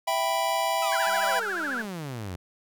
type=chord; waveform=square; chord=E minor; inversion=none; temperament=equal; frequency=659.3 / 784 / 987.8 Hz; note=E5 / G5 / B5; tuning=0 / 0 / 0 cents; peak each=-29 dBFS; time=0.07-1.4 s; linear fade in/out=10 ms
type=exponential sweep; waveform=sawtooth; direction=down; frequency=1326 to 84 Hz; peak=-29 dBFS; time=0.82-2.36 s; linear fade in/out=5 ms
type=tone with vibrato; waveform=sine; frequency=1509 Hz; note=F#6; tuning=34 cents sharp; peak=-28 dBFS; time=0.92-1.82 s; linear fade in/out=5 ms; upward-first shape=triangle; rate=14 Hz; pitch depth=240 cents each way
type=click train; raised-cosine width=1 ms; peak=-36 dBFS; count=157; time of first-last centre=1.07-1.85 s; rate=200 Hz
effects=none